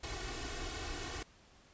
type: noise with comb filter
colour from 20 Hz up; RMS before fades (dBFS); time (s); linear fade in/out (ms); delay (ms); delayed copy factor
pink; -41; 0.03-1.23; 5; 2.7; +0.9
effects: pink hiss -63 dBFS RMS until 1.73 s + resampled to 16000 Hz